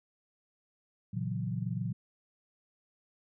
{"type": "chord", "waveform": "sine", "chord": "F# dominant seventh", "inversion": "first", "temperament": "equal", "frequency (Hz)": [116.54, 138.59, 164.81, 185], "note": ["A#2", "C#3", "E3", "F#3"], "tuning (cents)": [0, 0, 0, 0], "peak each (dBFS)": [-35, -39, -38, -37], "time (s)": [1.13, 1.93], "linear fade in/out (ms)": 10, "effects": []}